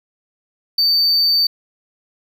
triangle tone, 4583 Hz, D8, 43 cents flat, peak -11 dBFS, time 0.78-1.47 s, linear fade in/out 5 ms, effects none

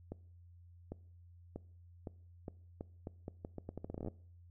accelerating click train, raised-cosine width 2 ms, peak -29 dBFS, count 22, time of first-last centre 0.12-4.083 s, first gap 800 ms, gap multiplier 0.8, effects noise-tail reverb RT60 0.6 s tail -22 dB re dry + added 87 Hz sine -56 dBFS peak until 4.5 s

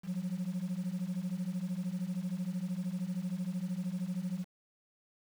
sine beating tone pair, 174.61 / 187.61 Hz, F3 / F#3, 0 / +24 cents, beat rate 13 Hz, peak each -35 / -34 dBFS, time 0.03-4.45 s, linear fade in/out 50 ms, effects tanh soft clip ceiling -30 dBFS + 9-bit

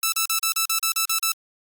5% pulse tone bursts, 1318.5 Hz, E6, in tune, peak -8 dBFS, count 10, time 0.03-1.32 s, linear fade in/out 2 ms, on 93 ms, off 40 ms, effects Opus 32 kbps

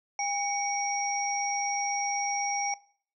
sine tone cluster, 807 / 2246 / 5640 Hz, G#5 / C#7 / F8, -50 / +22 / +16 cents, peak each -30 / -34 / -33 dBFS, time 0.19-2.74 s, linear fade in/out 2 ms, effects noise-tail reverb RT60 0.5 s tail -19 dB re dry

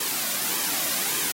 white noise with flanger, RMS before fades -26 dBFS, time 0-1.32 s, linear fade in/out 5 ms, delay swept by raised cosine 1.4 to 2.35 ms, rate 1.7 Hz, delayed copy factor -0.5, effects high-pass 150 Hz 12 dB/octave + AAC 48 kbps

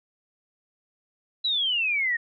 sine exponential sweep, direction down, 4000 to 1836 Hz, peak -22 dBFS, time 1.44-2.17 s, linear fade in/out 10 ms, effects none

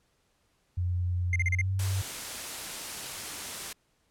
sine tone with pitch glide, 89 to 95.94 Hz, F2 to G2, +33 to -37 cents, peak -26 dBFS, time 0.77-2.02 s, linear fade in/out 10 ms, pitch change +130 cents, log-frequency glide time 1.48-1.72 s
triangle tone bursts, 2098 Hz, C7, 4 cents sharp, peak -24 dBFS, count 5, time 1.33-1.614 s, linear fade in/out 2 ms, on 28 ms, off 36 ms
white noise, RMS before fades -37 dBFS, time 1.79-3.73 s, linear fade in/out 5 ms
effects pink hiss -71 dBFS RMS until 4.1 s + low-pass 11000 Hz 12 dB/octave

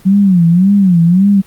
sine tone with vibrato, 183.9 Hz, F#3, 10 cents flat, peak -5 dBFS, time 0.05-1.42 s, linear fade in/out 20 ms, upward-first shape sine, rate 1.8 Hz, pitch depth 170 cents each way, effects pink hiss -44 dBFS RMS until 1.46 s + Opus 48 kbps

